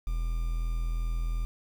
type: tone with quantisation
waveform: triangle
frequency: 41.36 Hz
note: E1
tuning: 7 cents sharp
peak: -25 dBFS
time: 0.07-1.45 s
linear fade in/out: 0 ms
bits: 8
effects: none